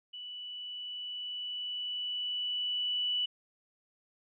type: tone with level ramp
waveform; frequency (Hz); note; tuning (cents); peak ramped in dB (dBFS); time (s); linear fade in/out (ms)
sine; 2963; F#7; +2; -41 to -28; 0.13-3.26; 10
effects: none